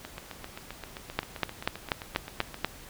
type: two click trains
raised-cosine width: 0.3 ms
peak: -22 / -9 dBFS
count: 20 / 7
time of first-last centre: 0.05-2.543 / 1.19-2.646 s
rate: 7.62 / 4.12 Hz
effects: pink hiss -48 dBFS RMS until 2.89 s